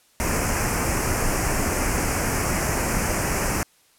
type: band-stop noise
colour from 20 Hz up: pink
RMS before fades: -23 dBFS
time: 0.2-3.63 s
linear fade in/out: 0 ms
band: 2600 to 5200 Hz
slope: 48 dB/octave
effects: white hiss -59 dBFS RMS until 3.98 s + low-pass 12000 Hz 12 dB/octave